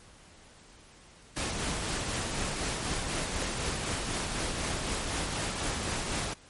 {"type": "noise with tremolo", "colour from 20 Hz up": "pink", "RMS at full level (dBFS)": -31, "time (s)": [1.36, 6.34], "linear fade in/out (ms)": 10, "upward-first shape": "triangle", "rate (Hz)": 4, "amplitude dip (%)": 35, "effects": ["pink hiss -55 dBFS RMS until 6.49 s", "MP3 48 kbps"]}